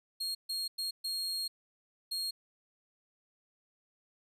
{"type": "tone bursts at uneven times", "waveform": "40% pulse", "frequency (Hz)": 4259, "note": "C8", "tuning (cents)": 30, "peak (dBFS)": -32, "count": 5, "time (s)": [[0.2, 0.35], [0.49, 0.68], [0.78, 0.91], [1.04, 1.48], [2.11, 2.31]], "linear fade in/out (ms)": 10, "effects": ["resampled to 32000 Hz"]}